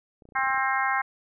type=clicks; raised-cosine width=2 ms; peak=-38 dBFS; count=11; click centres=0.222 / 0.254 / 0.289 / 0.322 / 0.352 / 0.387 / 0.435 / 0.471 / 0.503 / 0.545 / 0.578 s
type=harmonic tone; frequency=265.6 Hz; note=C4; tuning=26 cents sharp; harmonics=3 / 4 / 5 / 6 / 7 / 8; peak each=-28 / -28 / -31 / -29 / -32 / -32 dBFS; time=0.35-1.02 s; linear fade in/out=10 ms
effects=none